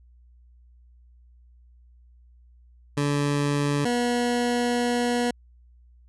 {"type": "tone pair in turn", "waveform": "20% pulse", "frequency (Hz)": [144.2, 241.8], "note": ["D3", "B3"], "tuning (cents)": [-31, -36], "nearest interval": "major sixth", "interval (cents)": 895, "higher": "second", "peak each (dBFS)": -17, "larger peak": "neither", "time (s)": [[2.97, 3.85], [3.85, 5.31]], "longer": "second", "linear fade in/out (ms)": 5, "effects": ["added 60 Hz sine -51 dBFS peak until 6.08 s", "resampled to 24000 Hz"]}